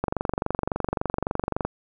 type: click train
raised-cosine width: 1 ms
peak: -10 dBFS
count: 39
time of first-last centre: 0.04-1.65 s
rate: 23.6 Hz
effects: none